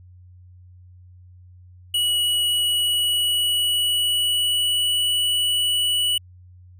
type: tone with pitch glide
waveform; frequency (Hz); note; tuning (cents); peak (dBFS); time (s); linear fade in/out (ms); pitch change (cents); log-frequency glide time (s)
square; 2926 to 2948; F#7 to F#7; -20 to -7; -19; 1.94-6.18; 5; +13; 2.55-5.09
effects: added 90 Hz sine -44 dBFS peak until 6.79 s